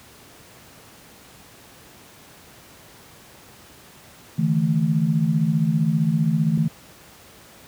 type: chord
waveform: sine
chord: D suspended second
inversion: none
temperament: equal with one note detuned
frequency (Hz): 146.83 / 162.08 / 220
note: D3 / E3 / A3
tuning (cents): 0 / -29 / 0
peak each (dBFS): -24 / -19 / -23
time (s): 4.38-6.68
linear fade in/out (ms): 10
type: click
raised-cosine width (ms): 3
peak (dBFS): -21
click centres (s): 6.576
effects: pink hiss -47 dBFS RMS until 7.67 s + high-pass 80 Hz 12 dB/octave